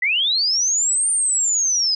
sine linear two-way sweep, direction up then down, 1929 to 9050 to 4910 Hz, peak -16 dBFS, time 0.02-1.95 s, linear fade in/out 5 ms, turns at 1.1 s, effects none

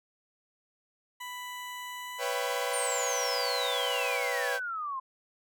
20% pulse tone with pitch glide, 991 to 1015.3 Hz, B5 to B5, +6 to +48 cents, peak -33 dBFS, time 1.2-4.17 s, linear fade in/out 10 ms, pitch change +42 cents, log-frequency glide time 2.04-2.93 s
sawtooth chord, C# half-diminished seventh, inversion third, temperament equal with one note detuned, 493.9 / 554.4 / 665 / 784 Hz, B4 / C#5 / E5 / G5, 0 / 0 / +15 / 0 cents, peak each -30 / -31 / -35 / -33 dBFS, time 2.18-4.6 s, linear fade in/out 50 ms
sine exponential sweep, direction down, 9170 to 1031 Hz, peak -32 dBFS, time 2.73-5 s, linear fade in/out 10 ms
effects none

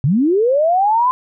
sine linear sweep, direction up, 120 to 1033 Hz, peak -11 dBFS, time 0.04-1.11 s, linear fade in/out 0 ms, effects none

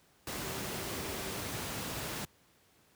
sine tone in noise, 385.3 Hz, G4, 30 cents flat, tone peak -47 dBFS, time 0.44-1.39 s, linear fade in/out 2 ms, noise pink, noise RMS -38 dBFS, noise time 0.27-2.25 s, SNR -12 dB, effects pink hiss -66 dBFS RMS until 2.95 s + high-pass 80 Hz 12 dB/octave

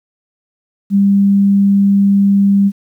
sine tone, 198.8 Hz, G3, 25 cents sharp, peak -7 dBFS, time 0.9-2.72 s, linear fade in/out 50 ms, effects 8-bit

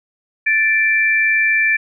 sine tone pair together, 1758 / 2349 Hz, A6 / D7, -2 / 0 cents, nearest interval perfect fourth, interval 502 cents, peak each -15 dBFS, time 0.46-1.77 s, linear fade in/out 10 ms, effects none

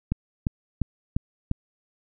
click train, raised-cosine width 5 ms, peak -11 dBFS, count 5, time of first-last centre 0.12-1.514 s, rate 2.87 Hz, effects none

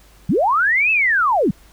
sine linear two-way sweep, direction up then down, 127.1 to 2655 to 143.7 Hz, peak -13 dBFS, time 0.29-1.51 s, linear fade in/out 5 ms, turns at 0.91 s, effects added 50 Hz sine -48 dBFS peak until 1.72 s + pink hiss -51 dBFS RMS until 1.72 s

